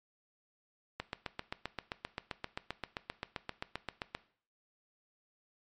click train, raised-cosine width 0.3 ms, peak -20 dBFS, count 25, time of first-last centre 1-4.15 s, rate 7.62 Hz, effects noise-tail reverb RT60 0.5 s tail -17 dB re dry + MP3 48 kbps

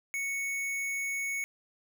sine tone with hard clipping, 2217 Hz, C#7, in tune, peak -32 dBFS, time 0.14-1.44 s, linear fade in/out 0 ms, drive 18 dB, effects none

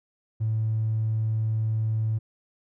triangle tone, 110 Hz, A2, in tune, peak -19 dBFS, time 0.4-2.19 s, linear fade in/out 20 ms, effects tanh soft clip ceiling -20 dBFS

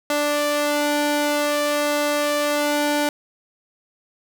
sawtooth tone with flanger, 293.7 Hz, D4, in tune, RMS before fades -21 dBFS, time 0.1-3.09 s, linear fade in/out 2 ms, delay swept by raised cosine 1.5 to 2.11 ms, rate 0.53 Hz, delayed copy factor +0.65, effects none

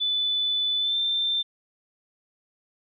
sine tone with pitch glide, 3492 to 3569 Hz, A7 to A7, -14 to +24 cents, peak -22 dBFS, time 0-1.43 s, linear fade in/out 20 ms, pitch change +38 cents, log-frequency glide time 0.78-0.98 s, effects none

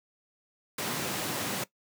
pink high-pass noise, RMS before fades -33 dBFS, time 0.78-1.64 s, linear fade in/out 5 ms, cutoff 130 Hz, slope 24 dB/octave, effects noise-tail reverb RT60 0.1 s tail -18 dB re dry

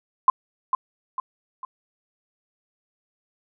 sine tone with echo, 1037 Hz, C6, 16 cents flat, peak -10 dBFS, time 0.28-0.3 s, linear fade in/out 2 ms, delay 450 ms, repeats 3, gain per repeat -7 dB, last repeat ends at 1.65 s, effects none

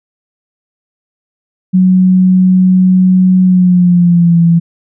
sine tone with pitch glide, 185 to 168.67 Hz, F#3 to E3, 0 to +40 cents, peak -4 dBFS, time 1.73-4.6 s, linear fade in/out 20 ms, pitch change -160 cents, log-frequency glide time 3.43-4.39 s, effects none

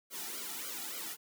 white noise with flanger, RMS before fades -41 dBFS, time 0.1-1.17 s, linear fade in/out 50 ms, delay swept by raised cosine 1.1 to 1.91 ms, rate 3.5 Hz, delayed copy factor -1, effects high-pass 200 Hz 12 dB/octave

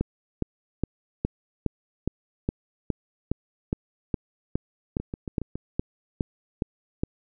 two click trains, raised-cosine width 3 ms, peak -11 / -19 dBFS, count 18 / 5, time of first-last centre 0.01-7.035 / 5-5.556 s, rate 2.42 / 7.2 Hz, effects none

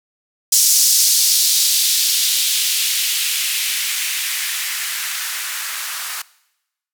violet noise with band-pass filter sweep, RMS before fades -18 dBFS, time 0.52-6.22 s, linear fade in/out 5 ms, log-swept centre 5800 to 1200 Hz, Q 1.6, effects noise-tail reverb RT60 0.9 s tail -21 dB re dry

